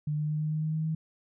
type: tone with pitch steps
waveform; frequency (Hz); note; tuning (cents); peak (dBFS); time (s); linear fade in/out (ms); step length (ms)
sine; 150 / 151.22 / 152.45 / 153.68 / 154.93 / 156.19 / 157.46 / 158.74; D3 / D#3 / D#3 / D#3 / D#3 / D#3 / D#3 / D#3; +37 / -49 / -35 / -21 / -7 / +7 / +21 / +35; -27; 0.07-0.95; 5; 110
effects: none